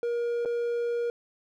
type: tone with dropouts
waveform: triangle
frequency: 473.9 Hz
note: A#4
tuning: 28 cents sharp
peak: -24 dBFS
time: 0.03-1.1 s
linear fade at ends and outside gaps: 1 ms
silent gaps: 0.45-0.457 s
effects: none